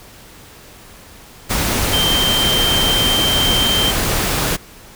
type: tone in noise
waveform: sine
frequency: 3136 Hz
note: G7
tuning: in tune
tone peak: -15 dBFS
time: 1.92-3.92 s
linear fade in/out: 20 ms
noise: pink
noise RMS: -18 dBFS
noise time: 1.49-4.57 s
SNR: 0 dB
effects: pink hiss -41 dBFS RMS until 4.95 s